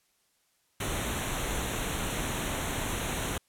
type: band-stop noise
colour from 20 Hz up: pink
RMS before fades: -32 dBFS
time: 0.8-3.38 s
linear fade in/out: 5 ms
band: 4100 to 5800 Hz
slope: 96 dB/octave
effects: white hiss -71 dBFS RMS until 3.48 s + low-pass 12000 Hz 12 dB/octave